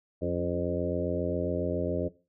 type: harmonic tone with a mistuned harmonic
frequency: 87.31 Hz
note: F2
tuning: in tune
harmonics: 1 / 2 / 3 / 4 / 5 / 6 / 7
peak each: -35 / -35 / -35 / -35 / -35 / -35 / -35 dBFS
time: 0.21-2.09 s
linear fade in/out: 20 ms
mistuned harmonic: 3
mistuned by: +44 cents
effects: noise-tail reverb RT60 0.3 s tail -17 dB re dry